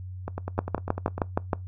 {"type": "two click trains", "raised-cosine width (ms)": 1, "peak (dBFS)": [-17, -9], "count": [10, 7], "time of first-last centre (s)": [[0.28, 1.18], [0.59, 1.532]], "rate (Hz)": [10, 6.37], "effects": ["noise-tail reverb RT60 0.2 s tail -23 dB re dry", "added 92 Hz sine -35 dBFS peak until 1.67 s"]}